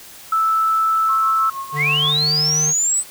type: tone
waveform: sine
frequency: 1315 Hz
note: E6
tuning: 5 cents flat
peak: -14 dBFS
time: 0.32-1.5 s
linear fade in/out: 5 ms
type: tone with tremolo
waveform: sine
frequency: 1085 Hz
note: C#6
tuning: 37 cents flat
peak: -23 dBFS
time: 1.08-2.14 s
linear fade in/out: 20 ms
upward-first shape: sine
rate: 6.3 Hz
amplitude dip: 70%
type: tone with pitch glide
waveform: square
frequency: 147.6 to 152.72 Hz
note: D3 to D#3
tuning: +9 to -32 cents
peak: -24 dBFS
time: 1.72-2.74 s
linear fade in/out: 50 ms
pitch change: +59 cents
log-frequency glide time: 1.91-2.51 s
type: linear sweep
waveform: sine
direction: up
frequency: 1882 to 8200 Hz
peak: -15 dBFS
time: 1.76-3.04 s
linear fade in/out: 50 ms
effects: white hiss -40 dBFS RMS until 3.1 s